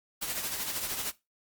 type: noise with tremolo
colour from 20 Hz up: white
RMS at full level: -32 dBFS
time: 0.21-1.12 s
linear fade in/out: 20 ms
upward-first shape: sine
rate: 13 Hz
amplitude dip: 50%
effects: noise-tail reverb RT60 0.2 s tail -17 dB re dry + Opus 48 kbps